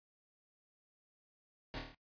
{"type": "noise with echo", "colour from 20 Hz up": "pink", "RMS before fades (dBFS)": -43, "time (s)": [1.74, 1.79], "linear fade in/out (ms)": 0, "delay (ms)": 26, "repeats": 6, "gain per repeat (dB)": -3, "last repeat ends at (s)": 1.946, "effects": ["noise-tail reverb RT60 0.1 s tail -19 dB re dry", "resampled to 11025 Hz"]}